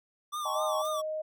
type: tone with vibrato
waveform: square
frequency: 1168 Hz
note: D6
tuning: 10 cents flat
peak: -33 dBFS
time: 0.32-1.02 s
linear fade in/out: 20 ms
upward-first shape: triangle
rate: 3.9 Hz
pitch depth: 96 cents each way
type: chord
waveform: sine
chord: A half-diminished seventh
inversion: second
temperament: equal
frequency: 622.3 / 784 / 880 / 1046.5 Hz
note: Eb5 / G5 / A5 / C6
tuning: 0 / 0 / 0 / 0 cents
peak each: -37 dBFS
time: 0.45-0.82 s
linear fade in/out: 5 ms
type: tone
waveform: sine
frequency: 622.3 Hz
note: D#5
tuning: in tune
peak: -31 dBFS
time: 0.55-1.22 s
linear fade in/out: 10 ms
type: noise with exponential decay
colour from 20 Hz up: blue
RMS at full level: -43 dBFS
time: 0.85-0.94 s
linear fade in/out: 2 ms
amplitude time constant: 19 ms
effects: none